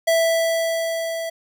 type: tone with level ramp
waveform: square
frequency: 659.3 Hz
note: E5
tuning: in tune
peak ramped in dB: -15 to -26 dBFS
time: 0.07-1.3 s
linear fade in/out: 10 ms
effects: none